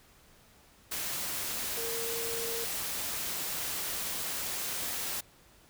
sine tone in noise, 461.8 Hz, A#4, 16 cents flat, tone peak -37 dBFS, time 1.77-2.65 s, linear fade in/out 10 ms, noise white, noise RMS -35 dBFS, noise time 0.91-5.21 s, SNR -5 dB, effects pink hiss -60 dBFS RMS until 5.69 s

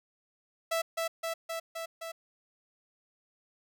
sawtooth tone with echo, 659.3 Hz, E5, in tune, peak -24 dBFS, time 0.71-0.82 s, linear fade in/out 10 ms, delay 260 ms, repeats 5, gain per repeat -2 dB, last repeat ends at 2.12 s, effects none

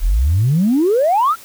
sine exponential sweep, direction up, 35.71 to 1405 Hz, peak -10 dBFS, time 0-1.36 s, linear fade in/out 50 ms, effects tanh soft clip ceiling -7 dBFS + white hiss -40 dBFS RMS until 1.44 s

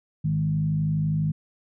sine tone with frequency modulation, 155.5 Hz, D#3, 1 cent flat, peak -21 dBFS, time 0.24-1.32 s, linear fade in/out 10 ms, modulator 52.1 Hz, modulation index 0.64, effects none

